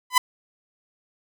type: tone with exponential growth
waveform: sawtooth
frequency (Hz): 1005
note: B5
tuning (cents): +30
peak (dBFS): -6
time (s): 0.1-0.18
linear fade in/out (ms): 5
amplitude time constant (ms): 16
effects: none